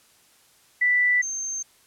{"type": "tone pair in turn", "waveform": "sine", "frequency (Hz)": [1975.5, 6326], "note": ["B6", "G8"], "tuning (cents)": [0, 15], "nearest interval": "octave + minor sixth", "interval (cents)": 2015, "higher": "second", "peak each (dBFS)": [-17, -27], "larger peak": "first", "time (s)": [[0.81, 1.22], [1.22, 1.63]], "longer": "neither", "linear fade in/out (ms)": 10, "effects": ["white hiss -58 dBFS RMS until 1.86 s", "low-pass 12000 Hz 12 dB/octave"]}